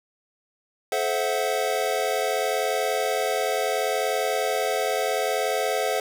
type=chord; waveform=square; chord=F# half-diminished seventh; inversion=first; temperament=equal with one note detuned; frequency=432.7 / 523.3 / 659.3 / 740 Hz; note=A4 / C5 / E5 / F#5; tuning=-29 / 0 / 0 / 0 cents; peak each=-29 dBFS; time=0.92-6 s; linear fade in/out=2 ms; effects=none